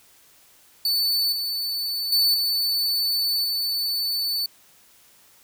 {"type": "tone with level steps", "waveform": "45% pulse", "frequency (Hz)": 4494, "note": "C#8", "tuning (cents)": 23, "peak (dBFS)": [-19, -24, -16, -20, -22], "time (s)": [0.85, 4.46], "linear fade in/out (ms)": 2, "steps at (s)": [1.32, 2.12, 2.34, 3.44], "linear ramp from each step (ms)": 5, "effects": ["white hiss -55 dBFS RMS until 5.43 s"]}